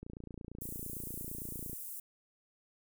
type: click train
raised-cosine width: 3 ms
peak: -32 dBFS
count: 50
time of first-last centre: 0.03-1.731 s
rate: 28.8 Hz
type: high-pass noise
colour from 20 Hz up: white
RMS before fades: -44 dBFS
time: 0.61-2 s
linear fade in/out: 5 ms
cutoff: 8900 Hz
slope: 24 dB/octave
effects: none